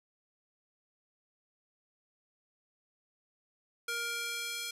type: tone with high-pass filter sweep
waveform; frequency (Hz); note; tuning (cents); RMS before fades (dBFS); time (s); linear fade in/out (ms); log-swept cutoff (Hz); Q
square; 468.9; A#4; +10; -37; 3.88-4.71; 5; 1300 to 2900; 0.96
effects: resampled to 32000 Hz + 10-bit